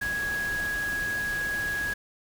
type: tone in noise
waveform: sine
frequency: 1661.2 Hz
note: G#6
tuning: in tune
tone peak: -27 dBFS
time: 0.01-1.94 s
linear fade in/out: 10 ms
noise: pink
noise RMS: -38 dBFS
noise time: 0.01-1.94 s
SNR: +8 dB
effects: none